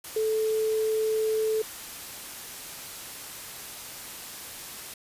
sine tone in noise, 437 Hz, A4, 12 cents flat, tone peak -23 dBFS, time 0.16-1.62 s, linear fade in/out 5 ms, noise white, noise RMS -40 dBFS, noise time 0.04-4.94 s, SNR +14 dB, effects resampled to 32000 Hz

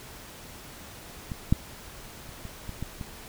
clicks, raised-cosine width 5 ms, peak -20 / -7 / -30 / -27 / -23 / -20 / -23 dBFS, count 7, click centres 1.318 / 1.525 / 2.292 / 2.453 / 2.693 / 2.826 / 3.012 s, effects pink hiss -45 dBFS RMS until 3.28 s

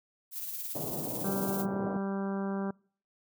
violet noise with tremolo, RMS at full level -36 dBFS, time 0.31-1.66 s, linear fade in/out 50 ms, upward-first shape triangle, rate 18 Hz, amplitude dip 45%
pink band-pass noise, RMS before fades -38 dBFS, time 0.75-1.97 s, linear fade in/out 2 ms, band 130 to 790 Hz, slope 24 dB/octave
harmonic tone, 196 Hz, G3, in tune, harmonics 1 / 2 / 3 / 4 / 5 / 6 / 7 / 8, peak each -32 / -38 / -42 / -44 / -46 / -48 / -49 / -50 dBFS, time 1.24-2.71 s, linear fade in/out 5 ms
effects noise-tail reverb RT60 0.5 s tail -26 dB re dry

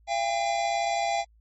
square tone pair together, 683 / 801.6 Hz, F5 / G5, -39 / +38 cents, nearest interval minor third, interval 277 cents, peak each -28 dBFS, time 0.07-1.25 s, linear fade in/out 50 ms, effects added 55 Hz sine -56 dBFS peak until 1.4 s + MP3 32 kbps

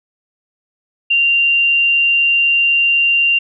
sine tone, 2776 Hz, F7, 11 cents flat, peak -10 dBFS, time 1.1-3.39 s, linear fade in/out 10 ms, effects none

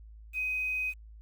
sine tone with quantisation, 2513 Hz, D#7, 17 cents sharp, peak -29 dBFS, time 0.33-0.94 s, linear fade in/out 50 ms, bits 9, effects added 54 Hz sine -47 dBFS peak until 1.21 s

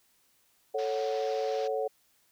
sine chord, F# minor, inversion first, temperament equal, 440 / 554.4 / 740 Hz, A4 / C#5 / F#5, 0 / 0 / 0 cents, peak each -31 / -32 / -35 dBFS, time 0.74-1.88 s, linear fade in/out 10 ms
white band-pass noise, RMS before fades -47 dBFS, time 0.78-1.68 s, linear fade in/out 10 ms, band 530 to 5600 Hz, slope 48 dB/octave
effects white hiss -68 dBFS RMS until 2.31 s

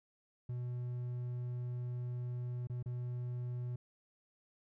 triangle tone with dropouts, 122.9 Hz, B2, 8 cents flat, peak -35 dBFS, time 0.49-3.76 s, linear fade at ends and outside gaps 5 ms, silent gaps 2.672-2.697 / 2.827-2.859 s, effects none

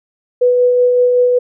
sine tone with tremolo, 493.9 Hz, B4, in tune, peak -7 dBFS, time 0.41-1.39 s, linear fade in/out 10 ms, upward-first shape sine, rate 5.3 Hz, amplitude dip 25%, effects none

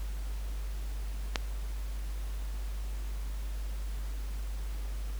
click, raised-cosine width 0.2 ms, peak -10 dBFS, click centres 1.358 s, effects added 50 Hz sine -33 dBFS peak until 5.19 s + pink hiss -51 dBFS RMS until 5.19 s

